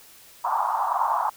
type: band-pass noise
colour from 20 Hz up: white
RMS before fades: -24 dBFS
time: 0.44-1.3 s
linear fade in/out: 10 ms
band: 770 to 1100 Hz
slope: 48 dB/octave
effects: white hiss -50 dBFS RMS until 1.36 s